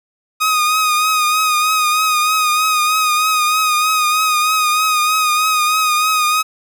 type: tone with vibrato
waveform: sawtooth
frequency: 1246 Hz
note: D#6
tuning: 2 cents sharp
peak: -9 dBFS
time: 0.4-6.43 s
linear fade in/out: 20 ms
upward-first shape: triangle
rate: 3.2 Hz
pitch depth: 44 cents each way
effects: none